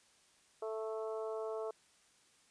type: harmonic tone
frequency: 220 Hz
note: A3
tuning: in tune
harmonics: 2 / 3 / 4 / 5 / 6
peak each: -39 / -43 / -51 / -50 / -53 dBFS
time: 0.62-1.71 s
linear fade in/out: 5 ms
effects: white hiss -68 dBFS RMS until 2.5 s + resampled to 22050 Hz